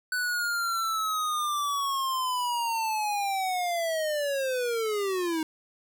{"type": "linear sweep", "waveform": "square", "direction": "down", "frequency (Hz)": [1498, 311.1], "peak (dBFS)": -27, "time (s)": [0.12, 5.43], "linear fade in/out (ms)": 2, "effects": []}